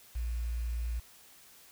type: tone with quantisation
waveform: sine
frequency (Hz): 58.27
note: A#1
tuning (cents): 0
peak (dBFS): -31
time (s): 0.15-1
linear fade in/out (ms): 10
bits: 9
effects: white hiss -57 dBFS RMS until 1.71 s